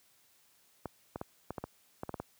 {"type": "clicks", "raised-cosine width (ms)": 1, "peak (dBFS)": -23, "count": 10, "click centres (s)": [0.857, 1.159, 1.214, 1.506, 1.582, 1.64, 2.034, 2.093, 2.142, 2.2], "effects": ["white hiss -67 dBFS RMS until 2.39 s", "high-pass 60 Hz 12 dB/octave"]}